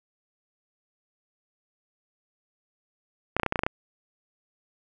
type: clicks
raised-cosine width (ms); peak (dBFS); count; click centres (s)
0.5; -9; 9; 3.366 / 3.398 / 3.433 / 3.463 / 3.524 / 3.558 / 3.592 / 3.635 / 3.665
effects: none